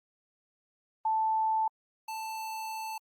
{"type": "tone pair in turn", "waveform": ["sine", "square"], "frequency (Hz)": [880, 883.5], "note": ["A5", "A5"], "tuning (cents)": [0, 7], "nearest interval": "unison", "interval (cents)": 7, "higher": "second", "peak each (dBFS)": [-25, -36], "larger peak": "first", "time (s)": [[1.05, 1.68], [2.08, 2.98]], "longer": "second", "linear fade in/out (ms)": 5, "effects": ["Opus 32 kbps"]}